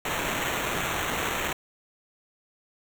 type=noise with sample-and-hold; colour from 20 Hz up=blue; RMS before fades=-29 dBFS; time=0.05-1.53 s; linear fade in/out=5 ms; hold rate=4900 Hz; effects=none